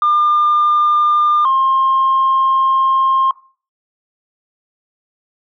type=tone pair in turn; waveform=sine; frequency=1202 / 1063.7 Hz; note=D6 / C6; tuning=+40 / +28 cents; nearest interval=major second; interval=212 cents; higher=first; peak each=-9 dBFS; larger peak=neither; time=0.02-1.45 / 1.45-3.31 s; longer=second; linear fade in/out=2 ms; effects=noise-tail reverb RT60 0.4 s tail -21 dB re dry + tanh soft clip ceiling -7 dBFS